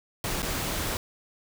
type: noise with dropouts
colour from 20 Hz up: pink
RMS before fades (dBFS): -30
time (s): 0.24-0.97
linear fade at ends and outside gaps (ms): 1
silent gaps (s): 0.421-0.428
effects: none